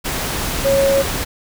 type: tone in noise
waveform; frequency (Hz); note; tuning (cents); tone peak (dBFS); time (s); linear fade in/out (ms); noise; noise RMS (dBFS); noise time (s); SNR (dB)
sine; 549; C#5; -17; -12; 0.64-1.03; 20; pink; -22; 0.04-1.25; +7
effects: none